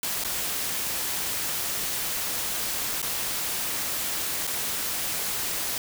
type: noise with dropouts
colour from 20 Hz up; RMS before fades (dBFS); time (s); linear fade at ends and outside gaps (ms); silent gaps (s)
white; -29; 0.03-5.78; 1; 0.238-0.247 / 3.018-3.027 / 4.469-4.475
effects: none